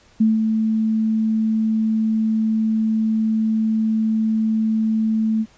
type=tone with ADSR envelope; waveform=sine; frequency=220 Hz; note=A3; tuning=in tune; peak=-11 dBFS; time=0.2-5.46 s; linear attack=9 ms; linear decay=170 ms; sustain=-5 dB; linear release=51 ms; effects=pink hiss -53 dBFS RMS until 5.57 s + resampled to 16000 Hz